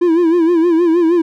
triangle tone with vibrato, 337.1 Hz, E4, 39 cents sharp, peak -7 dBFS, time 0.01-1.22 s, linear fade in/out 10 ms, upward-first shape sine, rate 6.4 Hz, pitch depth 93 cents each way, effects none

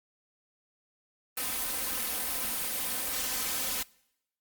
white noise with comb filter, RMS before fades -32 dBFS, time 1.37-3.83 s, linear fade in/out 5 ms, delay 3.9 ms, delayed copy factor +0.95, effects noise-tail reverb RT60 0.8 s tail -24 dB re dry + Opus 32 kbps

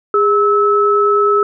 sine tone pair together, 409.5 / 1300 Hz, G#4 / E6, -24 / -24 cents, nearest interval octave + minor sixth, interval 2000 cents, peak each -12 dBFS, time 0.14-1.43 s, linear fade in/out 2 ms, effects none

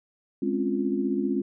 sine chord, Db major seventh, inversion second, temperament equal, 207.7 / 261.6 / 277.2 / 349.2 Hz, Ab3 / C4 / Db4 / F4, 0 / 0 / 0 / 0 cents, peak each -29 dBFS, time 0.42-1.42 s, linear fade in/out 5 ms, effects none

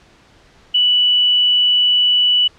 sine tone, 2960 Hz, F#7, in tune, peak -10 dBFS, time 0.74-2.48 s, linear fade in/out 10 ms, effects pink hiss -49 dBFS RMS until 2.58 s + low-pass 5000 Hz 12 dB/octave

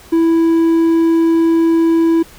triangle tone, 329.8 Hz, E4, 1 cent sharp, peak -7 dBFS, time 0.12-2.23 s, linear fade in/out 10 ms, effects pink hiss -41 dBFS RMS until 2.38 s

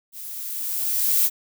violet noise with level ramp, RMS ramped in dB -37 to -17 dBFS, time 0.12-1.3 s, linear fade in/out 50 ms, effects none

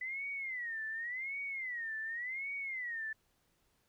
sine tone with vibrato, 1987 Hz, B6, 10 cents sharp, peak -37 dBFS, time 0.01-3.13 s, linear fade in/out 5 ms, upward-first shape sine, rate 0.89 Hz, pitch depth 210 cents each way, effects pink hiss -75 dBFS RMS until 3.88 s

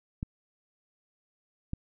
clicks, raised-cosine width 5 ms, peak -20 dBFS, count 2, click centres 0.229 / 1.734 s, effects none

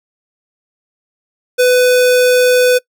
square tone, 499.2 Hz, B4, 19 cents sharp, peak -8 dBFS, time 1.58-2.79 s, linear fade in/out 20 ms, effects noise-tail reverb RT60 0.1 s tail -23 dB re dry

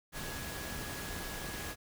sine tone in noise, 1672 Hz, G#6, 11 cents sharp, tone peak -48 dBFS, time 0.12-1.76 s, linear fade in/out 50 ms, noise pink, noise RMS -41 dBFS, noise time 0.12-1.76 s, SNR -10 dB, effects none

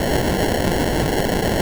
white noise with sample-and-hold, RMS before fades -19 dBFS, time 0-1.61 s, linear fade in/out 2 ms, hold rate 1225 Hz, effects none

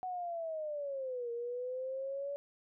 sine linear two-way sweep, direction down then up, 746 to 467 to 571 Hz, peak -36 dBFS, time 0.03-2.36 s, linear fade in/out 0 ms, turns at 1.31 s, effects none

